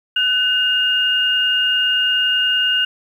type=tone pair together; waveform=sine; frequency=1501.8 / 2835 Hz; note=F#6 / F7; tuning=+25 / +25 cents; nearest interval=major seventh; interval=1100 cents; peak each=-20 / -15 dBFS; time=0.16-2.85 s; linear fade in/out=5 ms; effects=8-bit